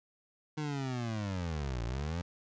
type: linear two-way sweep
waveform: 25% pulse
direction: down then up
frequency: 154.8 to 55.7 to 90 Hz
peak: -30 dBFS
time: 0.57-2.22 s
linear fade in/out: 10 ms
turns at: 1.83 s
effects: resampled to 16000 Hz + 11-bit